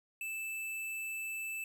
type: tone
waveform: square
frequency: 2637 Hz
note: E7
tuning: in tune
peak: -38 dBFS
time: 0.21-1.64 s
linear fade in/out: 2 ms
effects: none